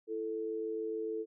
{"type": "tone pair together", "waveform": "sine", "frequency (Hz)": [333.2, 440], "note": ["E4", "A4"], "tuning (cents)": [19, 0], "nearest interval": "perfect fourth", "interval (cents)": 481, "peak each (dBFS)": [-40, -35], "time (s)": [0.07, 1.26], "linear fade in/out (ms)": 50, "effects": []}